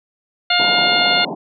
harmonic tone, 708 Hz, F5, 23 cents sharp, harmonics 1 / 2 / 3 / 4 / 5 / 6, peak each -20 / -20 / -20 / -20 / -20 / -20 dBFS, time 0.5-1.25 s, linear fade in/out 5 ms
white band-pass noise, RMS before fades -26 dBFS, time 0.59-1.35 s, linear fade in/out 10 ms, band 140 to 980 Hz, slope 96 dB/octave
effects none

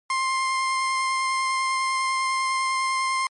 30% pulse tone with vibrato, 1054 Hz, C6, 12 cents sharp, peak -19 dBFS, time 0.1-3.27 s, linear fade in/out 2 ms, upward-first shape triangle, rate 10 Hz, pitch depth 10 cents each way, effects MP3 48 kbps

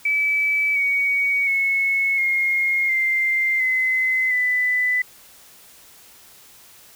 sine tone with pitch steps, 2300 / 2246 / 2194 / 2142 / 2092 / 2043 / 1995.3 Hz, D7 / C#7 / C#7 / C7 / C7 / C7 / B6, -37 / +22 / -18 / +40 / -1 / -42 / +17 cents, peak -17 dBFS, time 0.05-5.02 s, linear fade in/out 5 ms, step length 710 ms, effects white hiss -48 dBFS RMS until 6.95 s

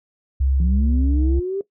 sine tone, 67.1 Hz, C2, 44 cents sharp, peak -15 dBFS, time 0.4-1.4 s, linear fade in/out 10 ms
sine linear sweep, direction up, 165.3 to 401.3 Hz, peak -21 dBFS, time 0.6-1.61 s, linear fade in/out 2 ms
effects noise-tail reverb RT60 0.1 s tail -18 dB re dry + tanh soft clip ceiling -8 dBFS

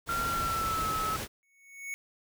pink noise, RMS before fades -36 dBFS, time 0.06-1.28 s, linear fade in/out 50 ms
sine tone with pitch glide, 1374 to 1296.9 Hz, F6 to E6, -29 to -29 cents, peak -29 dBFS, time 0.09-1.16 s, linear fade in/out 0 ms, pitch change -100 cents, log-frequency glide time 0.29-0.86 s
square tone with exponential growth, 2217 Hz, C#7, in tune, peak -33 dBFS, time 1.43-1.94 s, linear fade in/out 0 ms, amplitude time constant 110 ms
effects none

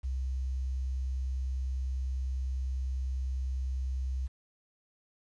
sine tone with quantisation, 65 Hz, C2, 11 cents flat, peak -30 dBFS, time 0.03-4.28 s, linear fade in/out 20 ms, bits 10, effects resampled to 22050 Hz

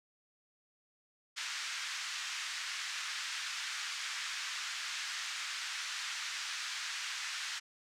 pink band-pass noise, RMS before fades -40 dBFS, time 1.36-7.6 s, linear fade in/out 20 ms, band 1400 to 6900 Hz, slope 24 dB/octave, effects none

